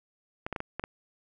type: clicks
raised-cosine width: 0.5 ms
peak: -18 dBFS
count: 6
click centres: 0.465 / 0.527 / 0.562 / 0.604 / 0.796 / 0.839 s
effects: none